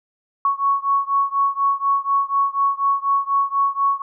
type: beating tone pair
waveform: sine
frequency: 1108.7 / 1112.8 Hz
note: C#6 / C#6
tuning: 0 / +6 cents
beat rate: 4.1 Hz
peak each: -19 / -20 dBFS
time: 0.45-4.02 s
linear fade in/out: 2 ms
effects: none